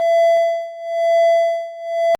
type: tone with tremolo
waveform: triangle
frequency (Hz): 671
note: E5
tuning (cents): +31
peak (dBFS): -8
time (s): 0-2.15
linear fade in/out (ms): 0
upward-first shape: sine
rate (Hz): 1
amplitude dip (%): 90
effects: Opus 24 kbps